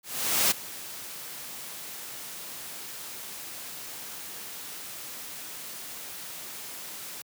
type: noise with ADSR envelope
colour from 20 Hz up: white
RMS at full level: -22 dBFS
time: 0.03-7.22 s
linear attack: 480 ms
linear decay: 14 ms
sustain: -18 dB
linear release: 4 ms
effects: high-pass 100 Hz 12 dB/octave